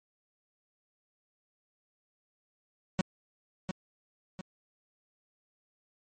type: tone with echo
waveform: 45% pulse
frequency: 186.9 Hz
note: F#3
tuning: 18 cents sharp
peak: -24 dBFS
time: 2.99-3.01 s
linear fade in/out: 0 ms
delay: 700 ms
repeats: 2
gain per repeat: -7 dB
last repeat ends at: 4.41 s
effects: MP3 32 kbps